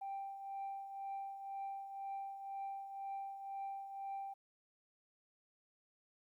sine tone with tremolo, 786 Hz, G5, 4 cents sharp, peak -38 dBFS, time 0.01-4.34 s, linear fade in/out 10 ms, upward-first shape triangle, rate 2 Hz, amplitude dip 65%, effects tanh soft clip ceiling -38 dBFS + 13-bit

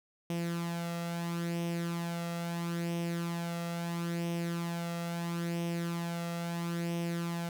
sawtooth tone with flanger, 170.2 Hz, F3, 44 cents flat, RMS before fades -35 dBFS, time 0.3-7.49 s, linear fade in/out 2 ms, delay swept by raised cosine 0.34 to 1.54 ms, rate 0.75 Hz, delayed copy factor +0.55, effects none

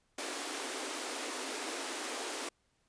pink high-pass noise, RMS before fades -39 dBFS, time 0.18-2.49 s, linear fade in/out 5 ms, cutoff 250 Hz, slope 96 dB/octave, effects pink hiss -75 dBFS RMS until 2.88 s + resampled to 22050 Hz

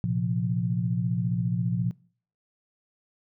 sine chord, Bb suspended second, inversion none, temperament equal with one note detuned, 116.07 / 130.81 / 174.61 Hz, Bb2 / C3 / F3, -7 / 0 / 0 cents, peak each -28 / -30 / -27 dBFS, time 0.04-1.91 s, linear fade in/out 0 ms, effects noise-tail reverb RT60 0.5 s tail -23 dB re dry

